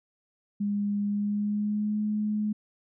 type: tone with pitch glide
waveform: sine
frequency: 204 to 211.4 Hz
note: G#3 to G#3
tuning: -31 to +31 cents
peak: -25 dBFS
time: 0.6-2.53 s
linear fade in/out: 10 ms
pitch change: +62 cents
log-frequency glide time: 1.04-1.99 s
effects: none